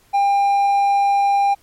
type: tone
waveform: triangle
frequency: 800 Hz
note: G5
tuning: 35 cents sharp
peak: -11 dBFS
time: 0.13-1.55 s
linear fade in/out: 20 ms
effects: pink hiss -55 dBFS RMS until 1.62 s + MP3 64 kbps